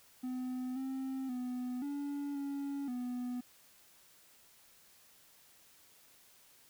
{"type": "tone with pitch steps", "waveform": "triangle", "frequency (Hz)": [253.7, 264.8, 249.5, 285.2, 280.5, 247.1], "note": ["B3", "C4", "B3", "C#4", "C#4", "B3"], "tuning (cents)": [47, 21, 18, 49, 21, 1], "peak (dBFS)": -34, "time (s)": [0.23, 3.41], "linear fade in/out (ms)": 10, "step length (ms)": 530, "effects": ["white hiss -63 dBFS RMS until 6.69 s"]}